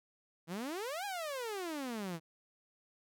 sawtooth exponential two-way sweep, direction up then down, 156.7 to 835 to 156.7 Hz, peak -34 dBFS, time 0.47-2.2 s, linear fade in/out 50 ms, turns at 1.05 s, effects none

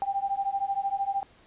sine beating tone pair, 784 / 797 Hz, G5 / G5, 0 / +28 cents, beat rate 13 Hz, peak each -29 dBFS, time 0.02-1.23 s, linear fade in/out 0 ms, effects pink hiss -58 dBFS RMS until 1.46 s + resampled to 8000 Hz

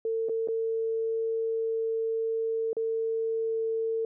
sine tone with dropouts, 450.1 Hz, A4, 39 cents sharp, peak -26 dBFS, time 0.05-4.05 s, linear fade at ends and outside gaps 2 ms, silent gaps 0.287-0.294 / 0.475-0.485 / 2.731-2.767 s, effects none

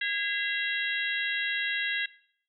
harmonic tone with a mistuned harmonic, 548 Hz, C#5, 20 cents flat, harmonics 3 / 4 / 5 / 6 / 7, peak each -31 / -32 / -35 / -37 / -38 dBFS, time 0.01-2.06 s, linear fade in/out 5 ms, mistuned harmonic 4, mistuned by -130 cents, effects noise-tail reverb RT60 0.6 s tail -19 dB re dry

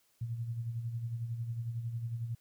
sine tone with tremolo, 116.54 Hz, A#2, in tune, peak -32 dBFS, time 0.21-2.35 s, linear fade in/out 5 ms, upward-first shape sine, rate 11 Hz, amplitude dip 55%, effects white hiss -71 dBFS RMS until 2.4 s

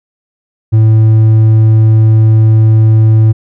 sine tone with hard clipping, 110 Hz, A2, in tune, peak -4 dBFS, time 0.72-3.33 s, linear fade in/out 20 ms, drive 3 dB, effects none

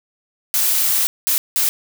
blue noise bursts at uneven times, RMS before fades -17 dBFS, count 3, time 0.54-1.07 / 1.27-1.38 / 1.56-1.69 s, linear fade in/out 0 ms, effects none

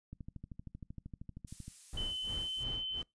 click train, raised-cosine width 5 ms, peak -33 dBFS, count 21, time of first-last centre 0.13-1.68 s, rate 12.9 Hz
violet noise, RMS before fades -49 dBFS, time 1.47-2.64 s, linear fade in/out 10 ms
brown noise with tremolo, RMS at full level -41 dBFS, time 1.93-3.03 s, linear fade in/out 2 ms, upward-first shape sine, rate 2.9 Hz, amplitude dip 100%
sine tone with pitch glide, 3041 to 3062 Hz, F#7 to G7, +47 to -41 cents, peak -36 dBFS, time 1.97-3.02 s, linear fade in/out 5 ms, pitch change +12 cents, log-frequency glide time 2.24-2.33 s
effects noise-tail reverb RT60 0.2 s tail -23 dB re dry + resampled to 22050 Hz

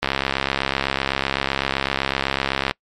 click train, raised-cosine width 0.3 ms, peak -3 dBFS, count 183, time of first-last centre 0.03-2.71 s, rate 67.9 Hz, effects noise-tail reverb RT60 0.1 s tail -25 dB re dry + MP3 64 kbps

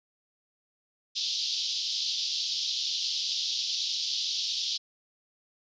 white band-pass noise, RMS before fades -31 dBFS, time 1.15-4.78 s, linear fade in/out 20 ms, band 3200 to 5400 Hz, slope 48 dB/octave, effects resampled to 16000 Hz

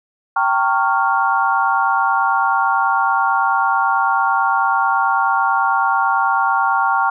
sine chord, G half-diminished seventh, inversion none, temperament equal with one note detuned, 784 / 913.1 / 1108.7 / 1396.9 Hz, G5 / Bb5 / Db6 / F6, 0 / -36 / 0 / 0 cents, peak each -19 dBFS, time 0.36-7.1 s, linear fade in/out 5 ms, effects none

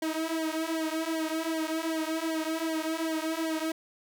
sawtooth tone with flanger, 320.9 Hz, E4, 46 cents flat, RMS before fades -31 dBFS, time 0.02-3.72 s, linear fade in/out 5 ms, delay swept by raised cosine 0.76 to 4.26 ms, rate 2.6 Hz, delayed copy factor -1, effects none

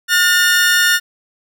sawtooth tone pair together, 1434.8 / 1805 Hz, F6 / A6, +46 / +44 cents, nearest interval major third, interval 398 cents, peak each -10 dBFS, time 0.08-1 s, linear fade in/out 50 ms, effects none

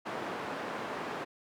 white band-pass noise, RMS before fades -38 dBFS, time 0.05-1.25 s, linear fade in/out 20 ms, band 180 to 1200 Hz, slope 12 dB/octave, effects none

